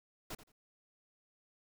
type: noise with echo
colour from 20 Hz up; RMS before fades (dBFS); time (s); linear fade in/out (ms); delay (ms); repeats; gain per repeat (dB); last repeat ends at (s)
pink; -43; 0.3-0.35; 5; 85; 2; -14; 0.52
effects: none